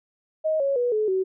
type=tone with pitch steps; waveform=sine; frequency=628 / 553.1 / 487.1 / 428.9 / 377.7 Hz; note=D#5 / C#5 / B4 / A4 / F#4; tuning=+16 / -4 / -24 / -44 / +36 cents; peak=-20 dBFS; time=0.44-1.24 s; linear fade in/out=20 ms; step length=160 ms; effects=none